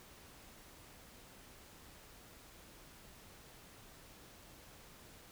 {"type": "silence", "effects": ["pink hiss -58 dBFS RMS until 5.31 s"]}